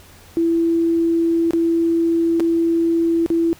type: tone with dropouts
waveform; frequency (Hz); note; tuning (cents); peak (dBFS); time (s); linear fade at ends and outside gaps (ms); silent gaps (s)
sine; 333.2; E4; +19; -14; 0.37-3.53; 0; 1.508-1.534 / 2.398-2.404 / 3.262-3.302
effects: added 88 Hz sine -48 dBFS peak until 3.59 s + pink hiss -46 dBFS RMS until 3.59 s